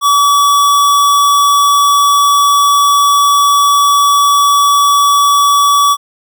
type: tone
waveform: square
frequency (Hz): 1142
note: D6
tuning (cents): -49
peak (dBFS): -7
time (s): 0.01-5.97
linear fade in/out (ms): 50
effects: none